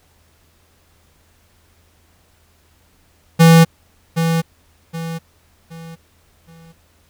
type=tone with echo; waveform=square; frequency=164.81 Hz; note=E3; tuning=in tune; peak=-6 dBFS; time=3.39-3.65 s; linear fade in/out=20 ms; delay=770 ms; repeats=4; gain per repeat=-9 dB; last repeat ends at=6.73 s; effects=added 82 Hz sine -57 dBFS peak until 7.09 s + pink hiss -57 dBFS RMS until 7.09 s